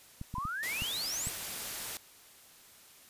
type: clicks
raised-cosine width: 5 ms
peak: -27 dBFS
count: 6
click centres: 0.214 / 0.341 / 0.383 / 0.453 / 0.821 / 1.271 s
type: exponential sweep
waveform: sine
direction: up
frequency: 966 to 8260 Hz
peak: -34 dBFS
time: 0.35-1.29 s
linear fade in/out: 5 ms
type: noise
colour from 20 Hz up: white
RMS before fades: -39 dBFS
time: 0.63-1.97 s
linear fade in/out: 0 ms
effects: white hiss -57 dBFS RMS until 3.09 s + resampled to 32000 Hz